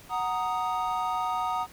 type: chord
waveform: triangle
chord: D# minor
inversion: first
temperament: equal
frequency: 740 / 932.3 / 1244.5 Hz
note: F#5 / A#5 / D#6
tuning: 0 / 0 / 0 cents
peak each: -29 dBFS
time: 0.09-1.67 s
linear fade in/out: 50 ms
effects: pink hiss -51 dBFS RMS until 1.72 s